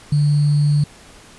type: tone with sample-and-hold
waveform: sine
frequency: 146.9 Hz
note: D3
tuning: 1 cent sharp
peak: -12 dBFS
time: 0.12-0.84 s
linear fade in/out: 5 ms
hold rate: 4410 Hz
effects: pink hiss -44 dBFS RMS until 1.38 s + resampled to 24000 Hz